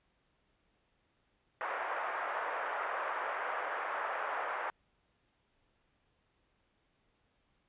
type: band-pass noise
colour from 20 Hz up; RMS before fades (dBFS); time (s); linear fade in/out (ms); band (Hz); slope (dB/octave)
white; -37; 1.61-4.7; 0; 530 to 1600; 24
effects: pink hiss -75 dBFS RMS until 7.68 s + resampled to 8000 Hz